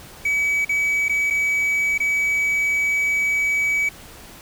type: tone with dropouts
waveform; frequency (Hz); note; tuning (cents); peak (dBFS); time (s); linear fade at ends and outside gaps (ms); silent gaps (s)
triangle; 2280; C#7; +48; -16; 0.25-3.89; 5; 0.649-0.692 / 1.084-1.094 / 1.302-1.306 / 1.979-2.001
effects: pink hiss -42 dBFS RMS until 4.41 s